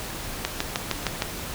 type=click train; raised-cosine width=0.2 ms; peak=-6 dBFS; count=6; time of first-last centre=0.45-1.222 s; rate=6.48 Hz; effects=pink hiss -34 dBFS RMS until 1.54 s